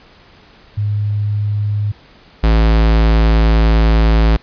sine / square tone pair in turn, 103.83 / 54.91 Hz, G#2 / A1, 0 / -3 cents, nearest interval major seventh, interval 1103 cents, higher first, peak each -14 / -9 dBFS, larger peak second, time 0.77-1.92 / 2.43-4.37 s, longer second, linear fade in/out 10 ms, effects pink hiss -45 dBFS RMS until 4.42 s + resampled to 11025 Hz

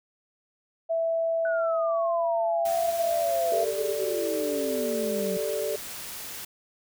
sine tone with pitch glide, 659.3 to 673.9 Hz, E5 to E5, 0 to +38 cents, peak -23 dBFS, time 0.89-3.65 s, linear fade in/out 20 ms, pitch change +38 cents, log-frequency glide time 1.82-2.11 s
sine exponential sweep, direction down, 1500 to 185 Hz, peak -31 dBFS, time 1.45-5.37 s, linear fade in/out 2 ms
white noise, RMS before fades -38 dBFS, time 2.65-6.45 s, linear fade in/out 5 ms
sine chord, G suspended second, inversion none, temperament equal, 392 / 440 / 587.3 Hz, G4 / A4 / D5, 0 / 0 / 0 cents, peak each -33 / -30 / -30 dBFS, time 3.52-5.76 s, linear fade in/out 2 ms
effects none

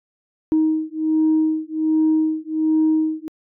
sine beating tone pair, 313.6 / 314.9 Hz, D#4 / D#4, +14 / +21 cents, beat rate 1.3 Hz, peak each -18 dBFS, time 0.52-3.28 s, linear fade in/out 0 ms, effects tanh soft clip ceiling -10 dBFS

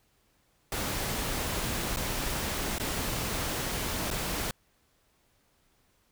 pink noise with dropouts, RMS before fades -32 dBFS, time 0.72-4.51 s, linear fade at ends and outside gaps 2 ms, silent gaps 1.962-1.97 / 2.784-2.798 / 4.104-4.111 s, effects pink hiss -69 dBFS RMS until 6.11 s

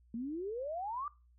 sine exponential sweep, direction up, 221.6 to 1212 Hz, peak -36 dBFS, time 0.14-1.08 s, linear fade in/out 2 ms, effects noise-tail reverb RT60 0.3 s tail -21 dB re dry + added 60 Hz sine -62 dBFS peak until 1.38 s

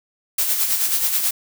blue noise with tremolo, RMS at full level -18 dBFS, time 0.38-1.31 s, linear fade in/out 5 ms, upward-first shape sine, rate 9.3 Hz, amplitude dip 50%, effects none

